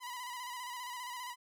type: tone with vibrato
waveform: sawtooth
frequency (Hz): 988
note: B5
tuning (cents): 0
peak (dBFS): -37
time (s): 0-1.36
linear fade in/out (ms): 50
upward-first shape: square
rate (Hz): 15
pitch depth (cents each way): 42
effects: none